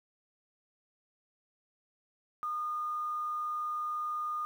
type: tone with quantisation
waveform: sine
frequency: 1221 Hz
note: D#6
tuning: 33 cents flat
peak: -32 dBFS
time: 2.43-4.45 s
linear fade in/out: 0 ms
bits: 10
effects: none